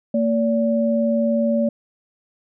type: tone pair together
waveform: sine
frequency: 228.2 / 575 Hz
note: A#3 / D5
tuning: -37 / -37 cents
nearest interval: octave + major third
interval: 1600 cents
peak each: -18 / -20 dBFS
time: 0.14-1.69 s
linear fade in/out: 5 ms
effects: none